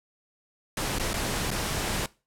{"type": "noise with dropouts", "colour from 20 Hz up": "pink", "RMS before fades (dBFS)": -29, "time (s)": [0.77, 2.06], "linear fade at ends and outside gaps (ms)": 2, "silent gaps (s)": [[0.986, 0.996], [1.133, 1.14], [1.506, 1.513]], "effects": ["noise-tail reverb RT60 0.3 s tail -21 dB re dry", "low-pass 12000 Hz 12 dB/octave"]}